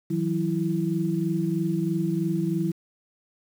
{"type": "tone cluster", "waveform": "sine", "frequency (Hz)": [160.4, 183.5, 330.3], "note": ["E3", "F#3", "E4"], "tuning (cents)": [-47, -14, 4], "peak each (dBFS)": -27, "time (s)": [0.1, 2.72], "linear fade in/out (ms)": 10, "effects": ["8-bit"]}